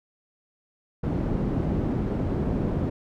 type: low-pass noise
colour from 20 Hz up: white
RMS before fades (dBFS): -26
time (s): 1.03-2.9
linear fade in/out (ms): 10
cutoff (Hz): 260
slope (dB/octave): 12
effects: none